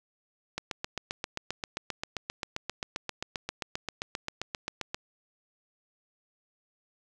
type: click train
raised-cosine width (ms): 0.2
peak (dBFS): -15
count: 34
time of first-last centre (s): 0.58-4.945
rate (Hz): 7.56
effects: none